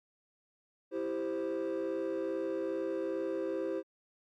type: chord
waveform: triangle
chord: C major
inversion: first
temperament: equal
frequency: 329.6 / 392 / 523.3 Hz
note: E4 / G4 / C5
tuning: 0 / 0 / 0 cents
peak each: -34 dBFS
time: 0.91-3.83 s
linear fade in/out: 50 ms
effects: tanh soft clip ceiling -26 dBFS + Opus 48 kbps